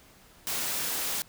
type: high-pass noise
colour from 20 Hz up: white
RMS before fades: -31 dBFS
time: 0.47-1.22 s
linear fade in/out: 0 ms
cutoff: 130 Hz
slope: 12 dB/octave
effects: pink hiss -56 dBFS RMS until 1.28 s